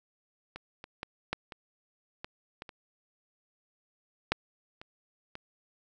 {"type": "clicks", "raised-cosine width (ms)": 0.3, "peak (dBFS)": [-25, -27, -20, -14, -26, -22, -24, -28, -9, -29, -25], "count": 11, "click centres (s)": [0.56, 0.841, 1.031, 1.33, 1.522, 2.245, 2.621, 2.692, 4.32, 4.815, 5.354], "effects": []}